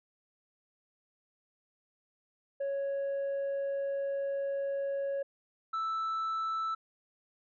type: tone pair in turn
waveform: sine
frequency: 554.4 / 1318.6 Hz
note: C#5 / E6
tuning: 0 / 0 cents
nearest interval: octave + minor third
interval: 1500 cents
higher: second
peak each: -28 dBFS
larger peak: neither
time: 2.6-5.23 / 5.73-6.75 s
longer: first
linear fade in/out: 10 ms
effects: tanh soft clip ceiling -30 dBFS